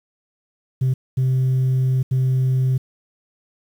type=tone bursts at uneven times; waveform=sine; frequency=130 Hz; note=C3; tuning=11 cents flat; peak=-13 dBFS; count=3; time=0.81-0.94 / 1.17-2.03 / 2.11-2.78 s; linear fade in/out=10 ms; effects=tanh soft clip ceiling -14 dBFS + 8-bit